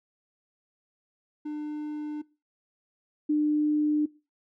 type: tone pair in turn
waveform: triangle / sine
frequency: 300.2 / 300.2 Hz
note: D4 / D4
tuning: +38 / +38 cents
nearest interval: unison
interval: 0 cents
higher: neither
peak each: -29 / -21 dBFS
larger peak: second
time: 1.45-2.22 / 3.29-4.06 s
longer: neither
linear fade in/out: 10 ms
effects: noise-tail reverb RT60 0.3 s tail -21 dB re dry